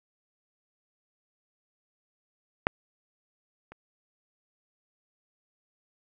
clicks, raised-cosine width 0.5 ms, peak -6 / -30 dBFS, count 2, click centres 2.669 / 3.72 s, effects none

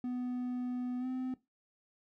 triangle tone with pitch glide, 248.5 to 256.7 Hz, B3 to C4, +11 to -33 cents, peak -32 dBFS, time 0.04-1.34 s, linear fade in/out 2 ms, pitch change +56 cents, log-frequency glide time 0.99-1.06 s, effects noise-tail reverb RT60 0.2 s tail -17 dB re dry

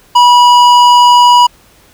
triangle tone with hard clipping, 974 Hz, B5, 24 cents flat, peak -4 dBFS, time 0.15-1.47 s, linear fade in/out 10 ms, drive 15 dB, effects pink hiss -45 dBFS RMS until 1.93 s

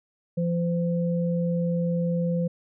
sine tone pair together, 171.19 / 513 Hz, F3 / C5, -34 / -34 cents, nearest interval octave + perfect fifth, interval 1900 cents, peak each -23 / -29 dBFS, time 0.37-2.48 s, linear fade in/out 10 ms, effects none

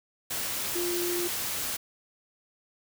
sine tone in noise, 350 Hz, F4, 4 cents sharp, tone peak -29 dBFS, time 0.75-1.28 s, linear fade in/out 10 ms, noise white, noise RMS -32 dBFS, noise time 0.3-1.77 s, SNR 0 dB, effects none

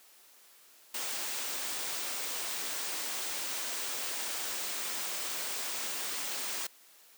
white band-stop noise, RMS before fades -36 dBFS, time 0.94-6.67 s, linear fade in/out 5 ms, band 10000 to 14000 Hz, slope 96 dB/octave, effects white hiss -59 dBFS RMS until 7.17 s + high-pass 300 Hz 12 dB/octave

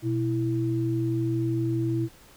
sine tone pair together, 122.44 / 330 Hz, B2 / E4, -15 / +2 cents, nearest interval octave + perfect fourth, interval 1717 cents, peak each -26 dBFS, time 0.02-2.09 s, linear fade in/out 50 ms, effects pink hiss -53 dBFS RMS until 2.36 s

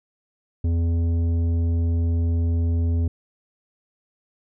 sine tone with tanh clipping, 84 Hz, E2, 33 cents sharp, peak -20 dBFS, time 0.64-3.08 s, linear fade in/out 5 ms, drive 10 dB, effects none

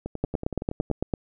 two click trains, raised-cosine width 2 ms, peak -11 / -18 dBFS, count 9 / 10, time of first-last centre 0.24-1.138 / 0.06-0.901 s, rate 8.91 / 10.7 Hz, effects none

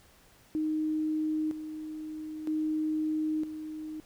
sine tone with tremolo, 310.3 Hz, D#4, 5 cents flat, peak -27 dBFS, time 0.55-4 s, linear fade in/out 0 ms, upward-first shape square, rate 0.52 Hz, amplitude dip 65%, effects pink hiss -60 dBFS RMS until 4.05 s

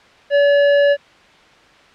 triangle tone with hard clipping, 571 Hz, D5, 49 cents flat, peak -12 dBFS, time 0.3-0.97 s, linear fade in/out 50 ms, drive 16 dB, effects white hiss -47 dBFS RMS until 1.94 s + low-pass 3000 Hz 12 dB/octave

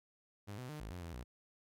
sawtooth tone with pitch steps, 101.9 / 126.2 / 151.4 / 53.4 / 88.9 / 83.9 / 61.1 Hz, G#2 / B2 / D#3 / G#1 / F2 / E2 / B1, -32 / +38 / -47 / +49 / +31 / +31 / -18 cents, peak -40 dBFS, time 0.47-1.24 s, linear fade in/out 20 ms, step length 110 ms, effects AAC 64 kbps

